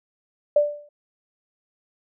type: tone with exponential decay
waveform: sine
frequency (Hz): 588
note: D5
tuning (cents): +2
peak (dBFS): -11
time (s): 0.56-0.89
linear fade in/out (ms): 5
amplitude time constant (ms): 71
effects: none